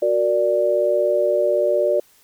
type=chord; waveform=sine; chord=Gb augmented; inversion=none; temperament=equal; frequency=370 / 466.2 / 587.3 Hz; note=Gb4 / Bb4 / D5; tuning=0 / 0 / 0 cents; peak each=-22 / -23 / -17 dBFS; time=0.02-2 s; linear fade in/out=5 ms; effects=white hiss -55 dBFS RMS until 2.23 s